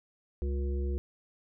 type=harmonic tone with a mistuned harmonic; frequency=68.6 Hz; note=C#2; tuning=17 cents flat; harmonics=1 / 3 / 5 / 7; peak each=-29 / -43 / -39 / -46 dBFS; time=0.42-0.98 s; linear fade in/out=0 ms; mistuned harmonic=5; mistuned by=+79 cents; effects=none